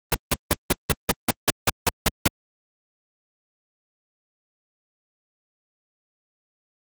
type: noise bursts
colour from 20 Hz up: pink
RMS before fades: -17 dBFS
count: 12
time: 0.12-2.278 s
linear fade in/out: 2 ms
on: 24 ms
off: 170 ms
effects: high-pass 60 Hz 12 dB/octave + Opus 32 kbps